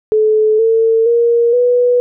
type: tone with pitch steps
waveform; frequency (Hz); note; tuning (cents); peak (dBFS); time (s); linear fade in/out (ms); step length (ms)
sine; 431.9 / 450.5 / 469.9 / 490.1; A4 / A4 / A#4 / B4; -32 / +41 / +14 / -13; -8; 0.12-2; 0; 470
effects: none